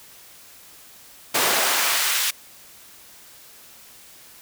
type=noise with high-pass filter sweep; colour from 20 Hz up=pink; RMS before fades=-21 dBFS; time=1.34-2.31 s; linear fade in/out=10 ms; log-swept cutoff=390 to 2300 Hz; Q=0.74; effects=white hiss -47 dBFS RMS until 4.41 s